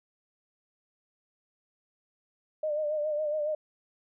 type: tone with vibrato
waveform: sine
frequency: 605 Hz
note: D#5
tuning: 49 cents flat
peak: -27 dBFS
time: 2.63-3.55 s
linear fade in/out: 5 ms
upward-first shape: sine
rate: 7.2 Hz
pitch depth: 50 cents each way
effects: none